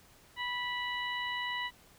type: harmonic tone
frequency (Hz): 982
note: B5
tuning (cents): -10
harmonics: 1 / 2 / 3 / 4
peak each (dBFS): -38 / -36 / -40 / -45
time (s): 0.36-1.71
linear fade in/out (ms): 50
effects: pink hiss -60 dBFS RMS until 1.98 s